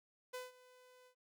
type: tone with ADSR envelope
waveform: sawtooth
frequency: 503 Hz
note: B4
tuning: 32 cents sharp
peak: -38 dBFS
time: 0.33-1.15 s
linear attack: 15 ms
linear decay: 170 ms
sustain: -20 dB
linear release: 87 ms
effects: none